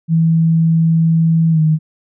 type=tone with pitch glide; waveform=sine; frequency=163.4 to 156.29 Hz; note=E3 to D#3; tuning=-15 to +8 cents; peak=-9 dBFS; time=0.08-1.79 s; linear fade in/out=50 ms; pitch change=-77 cents; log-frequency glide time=1.51-1.6 s; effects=none